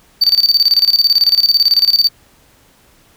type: tone with tremolo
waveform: triangle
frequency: 4591 Hz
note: D8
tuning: 40 cents flat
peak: -5 dBFS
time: 0.21-2.09 s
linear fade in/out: 10 ms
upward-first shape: square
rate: 18 Hz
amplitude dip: 80%
effects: pink hiss -50 dBFS RMS until 3.16 s